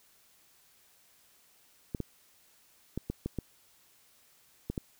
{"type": "clicks", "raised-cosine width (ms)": 3, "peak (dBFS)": -20, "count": 8, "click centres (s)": [1.948, 2.003, 2.976, 3.1, 3.26, 3.387, 4.7, 4.778], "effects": ["white hiss -64 dBFS RMS until 4.99 s"]}